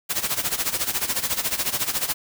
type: noise with tremolo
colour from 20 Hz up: white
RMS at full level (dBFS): -22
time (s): 0.09-2.14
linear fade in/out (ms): 20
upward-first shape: sine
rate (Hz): 14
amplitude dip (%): 80
effects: none